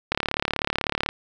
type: click train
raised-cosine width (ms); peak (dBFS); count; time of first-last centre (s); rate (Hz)
0.3; -6; 36; 0.12-1.09; 36.1
effects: none